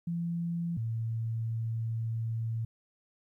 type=tone pair in turn; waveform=sine; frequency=170 / 113.46 Hz; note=F3 / A#2; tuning=-46 / -46 cents; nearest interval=perfect fifth; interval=700 cents; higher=first; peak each=-30 / -30 dBFS; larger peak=neither; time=0.07-0.77 / 0.77-2.65 s; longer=second; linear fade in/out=5 ms; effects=12-bit